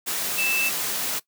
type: tone in noise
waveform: sine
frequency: 2643 Hz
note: E7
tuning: 4 cents sharp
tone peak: -22 dBFS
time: 0.37-0.7 s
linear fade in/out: 20 ms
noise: white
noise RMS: -27 dBFS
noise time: 0.06-1.2 s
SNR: +2 dB
effects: noise-tail reverb RT60 0.1 s tail -19 dB re dry + high-pass 150 Hz 12 dB/octave